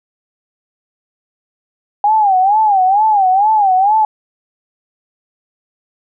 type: tone with vibrato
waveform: sine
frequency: 805 Hz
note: G5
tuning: 46 cents sharp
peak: -8 dBFS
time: 2.04-4.05 s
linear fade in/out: 2 ms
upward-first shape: sine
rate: 2.2 Hz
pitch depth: 150 cents each way
effects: none